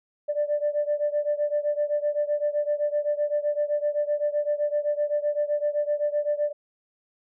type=beating tone pair; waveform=sine; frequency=587.3 / 595.1 Hz; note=D5 / D5; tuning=0 / +23 cents; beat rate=7.8 Hz; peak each=-24 / -26 dBFS; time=0.28-6.53 s; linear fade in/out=20 ms; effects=tanh soft clip ceiling -16 dBFS